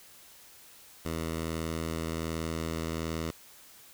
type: tone with low-pass filter sweep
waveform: 10% pulse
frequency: 81.3 Hz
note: E2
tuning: 23 cents flat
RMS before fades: -34 dBFS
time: 1.05-3.31 s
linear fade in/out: 5 ms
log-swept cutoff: 12000 to 7000 Hz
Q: 1.2
effects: white hiss -54 dBFS RMS until 3.93 s